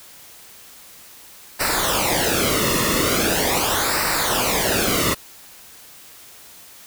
pink noise with flanger, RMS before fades -20 dBFS, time 1.59-5.15 s, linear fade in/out 20 ms, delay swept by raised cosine 0.3 to 1.3 ms, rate 0.41 Hz, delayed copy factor -0.75, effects white hiss -44 dBFS RMS until 6.86 s

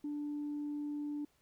sine tone, 293.7 Hz, D4, in tune, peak -35 dBFS, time 0.04-1.25 s, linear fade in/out 5 ms, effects tanh soft clip ceiling -33 dBFS + pink hiss -73 dBFS RMS until 1.41 s

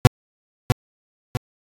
40% pulse tone with echo, 124.1 Hz, B2, 9 cents sharp, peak -5 dBFS, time 0.05-0.07 s, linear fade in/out 0 ms, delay 650 ms, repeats 2, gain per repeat -7 dB, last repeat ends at 1.37 s, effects AAC 48 kbps

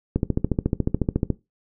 click train, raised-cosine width 3 ms, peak -7 dBFS, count 17, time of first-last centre 0.16-1.303 s, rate 14 Hz, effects noise-tail reverb RT60 0.2 s tail -18 dB re dry

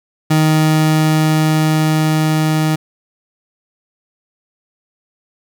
30% pulse tone with level ramp, 156 Hz, D#3, 5 cents sharp, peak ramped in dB -7 to -10 dBFS, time 0.3-2.76 s, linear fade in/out 10 ms, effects none

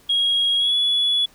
sine tone with pitch glide, 3291 to 3405 Hz, G#7 to G#7, -16 to +42 cents, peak -15 dBFS, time 0.09-1.26 s, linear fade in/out 10 ms, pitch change +58 cents, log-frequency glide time 0.57-0.75 s, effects tanh soft clip ceiling -13 dBFS + pink hiss -53 dBFS RMS until 1.34 s

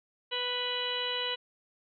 harmonic tone with a mistuned harmonic, 493.9 Hz, B4, in tune, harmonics 1 / 2 / 3 / 4 / 5 / 6 / 7 / 8, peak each -38 / -40 / -43 / -41 / -43 / -33 / -43 / -39 dBFS, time 0.31-1.36 s, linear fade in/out 20 ms, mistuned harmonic 7, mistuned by -70 cents, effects none

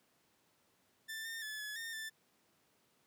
sawtooth tone with pitch steps, 1774 / 1815 / 1727 / 1706 / 1822 / 1767 Hz, A6 / A#6 / A6 / G#6 / A#6 / A6, +14 / -47 / -33 / +46 / -40 / +7 cents, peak -38 dBFS, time 1.08-2.1 s, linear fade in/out 20 ms, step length 170 ms, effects pink hiss -73 dBFS RMS until 3.06 s + high-pass 150 Hz 12 dB/octave

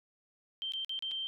sine tone with dropouts, 3136 Hz, G7, in tune, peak -34 dBFS, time 0.62-1.27 s, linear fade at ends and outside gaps 0 ms, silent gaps 0.721-0.736 / 0.847-0.894 / 0.991-1.024 / 1.112-1.116 s, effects none

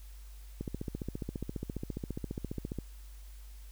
click train, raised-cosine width 3 ms, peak -23 dBFS, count 33, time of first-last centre 0.61-2.787 s, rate 14.7 Hz, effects added 50 Hz sine -46 dBFS peak until 3.71 s + white hiss -61 dBFS RMS until 3.71 s

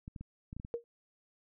clicks, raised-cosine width 5 ms, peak -31 dBFS, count 7, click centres 0.079 / 0.162 / 0.21 / 0.529 / 0.566 / 0.599 / 0.649 s
sine tone with exponential decay, 470 Hz, A#4, 14 cents sharp, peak -28 dBFS, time 0.74-0.84 s, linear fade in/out 0 ms, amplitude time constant 21 ms
effects none

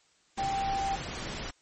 sine tone in noise, 784 Hz, G5, in tune, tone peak -28 dBFS, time 0.38-0.96 s, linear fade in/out 10 ms, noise pink, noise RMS -37 dBFS, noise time 0.37-1.51 s, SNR +6 dB, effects white hiss -66 dBFS RMS until 1.61 s + MP3 32 kbps

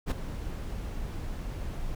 brown noise with ADSR envelope, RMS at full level -22 dBFS, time 0.06-1.95 s, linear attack 53 ms, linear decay 9 ms, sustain -13 dB, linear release 4 ms, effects none

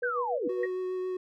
sine tone with tremolo, 487.3 Hz, B4, 23 cents flat, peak -28 dBFS, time 0.02-0.66 s, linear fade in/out 5 ms, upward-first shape sine, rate 7.1 Hz, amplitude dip 75%
sine linear sweep, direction down, 1600 to 244.6 Hz, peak -29 dBFS, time 0.03-0.48 s, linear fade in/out 5 ms
triangle tone with vibrato, 369.4 Hz, F#4, 3 cents flat, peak -28 dBFS, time 0.49-1.17 s, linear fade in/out 5 ms, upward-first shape triangle, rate 7.3 Hz, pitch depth 12 cents each way
sine tone with exponential decay, 1878 Hz, A#6, 12 cents sharp, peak -29 dBFS, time 0.63-0.72 s, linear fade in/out 5 ms, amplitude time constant 19 ms
effects none

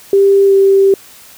sine tone with pitch glide, 395.1 to 390.8 Hz, G4 to G4, +14 to -5 cents, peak -5 dBFS, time 0.13-0.94 s, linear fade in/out 2 ms, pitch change -19 cents, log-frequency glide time 0.45-0.54 s, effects white hiss -39 dBFS RMS until 1.37 s

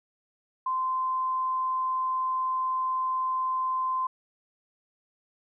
sine tone, 1036 Hz, C6, 17 cents flat, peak -25 dBFS, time 0.66-4.07 s, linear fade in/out 5 ms, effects none

